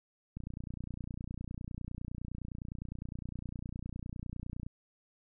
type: click train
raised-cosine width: 5 ms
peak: -28 dBFS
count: 129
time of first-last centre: 0.37-4.665 s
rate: 29.8 Hz
effects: none